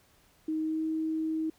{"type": "tone with pitch glide", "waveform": "sine", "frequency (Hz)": [314, 317.5], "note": ["D#4", "D#4"], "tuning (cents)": [16, 35], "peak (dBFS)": -28, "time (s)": [0.48, 1.5], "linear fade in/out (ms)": 5, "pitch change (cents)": 19, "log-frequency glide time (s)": [0.61, 0.83], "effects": ["pink hiss -64 dBFS RMS until 1.58 s"]}